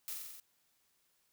blue noise with echo, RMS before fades -41 dBFS, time 0.08-0.13 s, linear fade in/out 0 ms, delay 45 ms, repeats 6, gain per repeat -2 dB, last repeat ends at 0.4 s, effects white hiss -75 dBFS RMS until 1.32 s

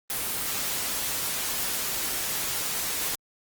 white noise, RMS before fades -29 dBFS, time 0.1-3.15 s, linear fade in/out 0 ms, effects Opus 24 kbps

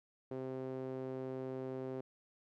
sawtooth tone with band-pass filter, 130.81 Hz, C3, in tune, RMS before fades -42 dBFS, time 0.31-2.01 s, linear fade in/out 5 ms, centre 410 Hz, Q 2, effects none

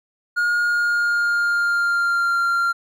triangle tone with pitch glide, 1429 to 1385.1 Hz, F6 to F6, +39 to -15 cents, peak -15 dBFS, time 0.36-2.73 s, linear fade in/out 20 ms, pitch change -54 cents, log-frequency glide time 0.59-2.39 s, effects none

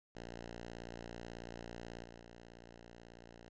5% pulse tone with level steps, 58.27 Hz, A#1, in tune, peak -35 / -41 / -43 dBFS, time 0.15-3.49 s, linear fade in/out 5 ms, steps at 2.03 / 2.19 s, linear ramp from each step 20 ms, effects resampled to 16000 Hz

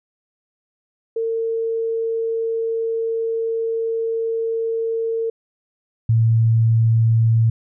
sine tone pair in turn, 453.8 / 113.45 Hz, A#4 / A#2, -47 / -47 cents, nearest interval 2 octaves, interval 2400 cents, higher first, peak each -19 / -12 dBFS, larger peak second, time 1.16-5.3 / 6.09-7.5 s, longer first, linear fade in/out 5 ms, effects none

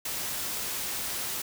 white noise, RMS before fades -33 dBFS, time 0.05-1.42 s, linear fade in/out 5 ms, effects none

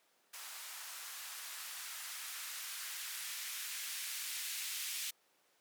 violet noise with band-pass filter sweep, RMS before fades -44 dBFS, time 0.33-5.11 s, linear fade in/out 10 ms, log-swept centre 940 to 2400 Hz, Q 1.1, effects pink hiss -72 dBFS RMS until 5.6 s + high-pass 400 Hz 12 dB/octave

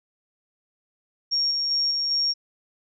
sine tone with tremolo, 5550 Hz, F8, 12 cents flat, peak -20 dBFS, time 1.31-2.34 s, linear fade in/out 20 ms, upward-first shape square, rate 2.5 Hz, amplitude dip 25%, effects none

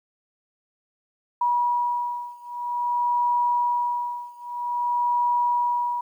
sine beating tone pair, 966 / 966.51 Hz, B5 / B5, -39 / -38 cents, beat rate 0.51 Hz, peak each -24 / -25 dBFS, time 1.41-6.01 s, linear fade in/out 5 ms, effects 10-bit

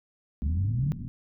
white low-pass noise, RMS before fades -36 dBFS, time 0.42-1.08 s, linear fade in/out 0 ms, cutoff 240 Hz, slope 48 dB/octave
sine exponential sweep, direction up, 69 to 155.8 Hz, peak -24 dBFS, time 0.43-0.92 s, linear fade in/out 0 ms
effects none

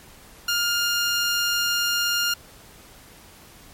15% pulse tone, 1409 Hz, F6, 15 cents sharp, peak -14 dBFS, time 0.48-2.34 s, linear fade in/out 5 ms, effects pink hiss -48 dBFS RMS until 3.73 s + MP3 64 kbps

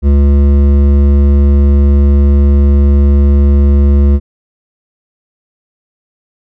triangle tone with hard clipping, 70.5 Hz, C#2, 30 cents sharp, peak -6 dBFS, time 0.02-4.2 s, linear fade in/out 50 ms, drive 15 dB, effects none

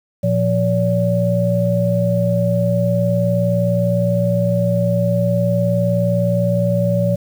sine tone cluster, 115.9 / 175.5 / 572 Hz, A#2 / F3 / D5, -10 / +9 / -46 cents, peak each -18 dBFS, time 0.23-7.16 s, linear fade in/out 10 ms, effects 7-bit

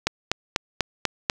click train, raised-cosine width 0.2 ms, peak -3 dBFS, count 6, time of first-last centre 0.07-1.299 s, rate 4.07 Hz, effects 7-bit

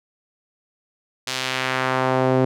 sawtooth tone with band-pass filter sweep, 130 Hz, C3, 11 cents flat, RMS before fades -21 dBFS, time 1.27-2.45 s, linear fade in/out 5 ms, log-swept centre 4800 to 400 Hz, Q 1, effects none

